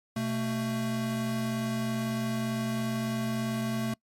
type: tone pair together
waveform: square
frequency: 125.27 / 223.2 Hz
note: B2 / A3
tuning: +25 / +25 cents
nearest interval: minor seventh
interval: 1000 cents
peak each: -35 / -30 dBFS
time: 0.16-3.94 s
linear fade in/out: 5 ms
effects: noise-tail reverb RT60 0.1 s tail -24 dB re dry + MP3 64 kbps